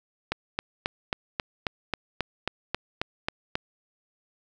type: click train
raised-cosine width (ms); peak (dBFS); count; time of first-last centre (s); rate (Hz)
0.3; -10; 13; 0.32-3.555; 3.71
effects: none